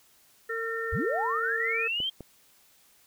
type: harmonic tone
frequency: 454.8 Hz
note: A#4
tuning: 43 cents flat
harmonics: 1 / 3 / 4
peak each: -33 / -36 / -33 dBFS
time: 0.49-1.88 s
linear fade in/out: 10 ms
type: linear sweep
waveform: sine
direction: up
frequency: 36.71 to 3217 Hz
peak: -27 dBFS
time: 0.92-2.1 s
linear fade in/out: 10 ms
type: clicks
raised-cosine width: 2 ms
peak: -27 dBFS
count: 2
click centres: 2.003 / 2.207 s
effects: white hiss -61 dBFS RMS until 3.06 s